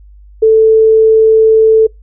sine tone, 441.4 Hz, A4, 5 cents sharp, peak -3 dBFS, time 0.42-1.87 s, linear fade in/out 10 ms, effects noise-tail reverb RT60 0.2 s tail -26 dB re dry + added 50 Hz sine -35 dBFS peak until 2.02 s

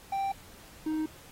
triangle tone pair in turn, 784 / 312 Hz, G5 / D#4, 0 / +5 cents, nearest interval octave + major third, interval 1595 cents, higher first, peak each -26 dBFS, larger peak neither, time 0.12-0.32 / 0.86-1.06 s, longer neither, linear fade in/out 5 ms, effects pink hiss -53 dBFS RMS until 1.31 s + AAC 48 kbps

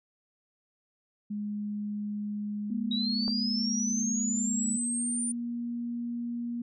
sine tone, 207.7 Hz, G#3, in tune, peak -31 dBFS, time 1.3-4.77 s, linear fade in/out 10 ms
sine tone with pitch glide, 239.3 to 237.6 Hz, A#3 to A#3, +46 to +33 cents, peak -31 dBFS, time 2.7-6.62 s, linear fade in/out 5 ms, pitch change -13 cents, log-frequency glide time 3.49-3.64 s
sine linear sweep, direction up, 3800 to 9310 Hz, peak -30 dBFS, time 2.91-5.32 s, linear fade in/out 5 ms
click, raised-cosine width 1 ms, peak -26 dBFS, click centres 3.28 s
effects none

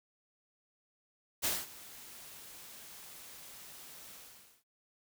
white noise with ADSR envelope, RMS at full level -31 dBFS, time 1.42-4.64 s, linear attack 28 ms, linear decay 210 ms, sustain -20 dB, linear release 530 ms, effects none

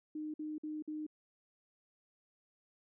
sine tone bursts, 306.3 Hz, D#4, 27 cents flat, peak -38 dBFS, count 4, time 0.15-1.066 s, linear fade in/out 5 ms, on 190 ms, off 52 ms, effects none

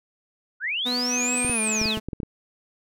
sine linear two-way sweep, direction up then down, 1382 to 9850 to 2540 Hz, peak -24 dBFS, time 0.6-1.98 s, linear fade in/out 50 ms, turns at 1.58 s
sawtooth tone with pitch glide, 246.9 to 217.4 Hz, B3 to A3, 0 to -21 cents, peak -23 dBFS, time 0.85-2 s, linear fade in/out 20 ms, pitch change -221 cents, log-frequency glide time 1.5-1.6 s
sine tone with vibrato, 2488 Hz, D#7, 1 cent flat, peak -28 dBFS, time 1.09-1.96 s, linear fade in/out 50 ms, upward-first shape sine, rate 5.2 Hz, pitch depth 51 cents each way
clicks, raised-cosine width 3 ms, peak -18 dBFS, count 9, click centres 1.448 / 1.497 / 1.815 / 1.857 / 1.973 / 2.086 / 2.132 / 2.202 / 2.232 s
effects none

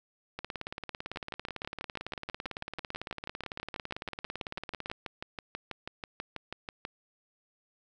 two click trains, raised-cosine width 0.3 ms, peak -21 / -21 dBFS, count 36 / 82, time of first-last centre 1.16-6.851 / 0.39-4.915 s, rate 6.15 / 17.9 Hz, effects none

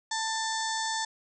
harmonic tone, 888 Hz, A5, 16 cents sharp, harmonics 1 / 2 / 4 / 5 / 6 / 7 / 8 / 9, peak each -32 / -35 / -38 / -39 / -40 / -40 / -41 / -42 dBFS, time 0.11-1.05 s, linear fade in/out 5 ms, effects none

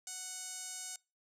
sawtooth tone with band-pass filter, 740 Hz, F#5, in tune, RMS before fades -44 dBFS, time 0.07-0.96 s, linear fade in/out 2 ms, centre 7400 Hz, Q 3.1, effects noise-tail reverb RT60 0.3 s tail -25 dB re dry

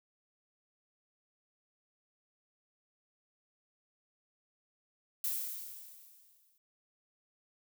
violet noise with exponential decay, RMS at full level -33 dBFS, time 5.24-6.58 s, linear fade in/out 2 ms, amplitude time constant 290 ms, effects none

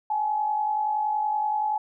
sine tone pair together, 801 / 851.6 Hz, G5 / G#5, +37 / +43 cents, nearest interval minor second, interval 106 cents, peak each -32 / -23 dBFS, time 0.1-1.78 s, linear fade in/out 5 ms, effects none

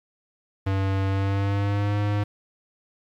square tone with pitch glide, 96.8 to 103.15 Hz, G2 to G#2, -21 to -11 cents, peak -22 dBFS, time 0.66-2.24 s, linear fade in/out 10 ms, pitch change +110 cents, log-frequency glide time 1.08-1.98 s, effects low-pass 3000 Hz 12 dB/octave + 9-bit

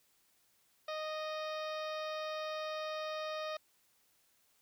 harmonic tone, 620 Hz, D#5, 6 cents flat, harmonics 1 / 2 / 3 / 4 / 5 / 6 / 7 / 8 / 9, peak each -39 / -43 / -50 / -50 / -55 / -50 / -57 / -56 / -57 dBFS, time 0.88-3.57 s, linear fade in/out 5 ms, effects white hiss -72 dBFS RMS until 4.61 s

